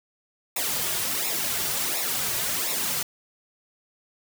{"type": "noise with flanger", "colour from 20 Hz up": "white", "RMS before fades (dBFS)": -27, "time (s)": [0.56, 3.03], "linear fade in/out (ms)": 5, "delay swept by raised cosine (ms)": [0.64, 3.94], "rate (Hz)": 1.4, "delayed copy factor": -0.75, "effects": []}